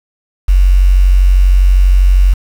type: tone with quantisation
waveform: sine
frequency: 46.25 Hz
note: F#1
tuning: in tune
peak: -4 dBFS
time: 0.48-2.34 s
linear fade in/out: 10 ms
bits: 5
effects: none